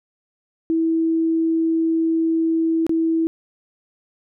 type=tone with dropouts; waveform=sine; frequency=326.1 Hz; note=E4; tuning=19 cents flat; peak=-16 dBFS; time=0.7-3.27 s; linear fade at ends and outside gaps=0 ms; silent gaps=2.866-2.894 s; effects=none